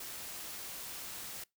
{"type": "noise", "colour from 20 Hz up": "white", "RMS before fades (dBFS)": -44, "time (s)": [0, 1.44], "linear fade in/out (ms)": 5, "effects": ["noise-tail reverb RT60 0.2 s tail -24 dB re dry"]}